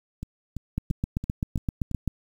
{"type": "two click trains", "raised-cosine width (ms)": 5, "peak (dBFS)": [-13, -20], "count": [11, 6], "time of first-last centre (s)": [[0.78, 2.077], [0.23, 1.914]], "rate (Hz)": [7.71, 2.97], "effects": ["8-bit"]}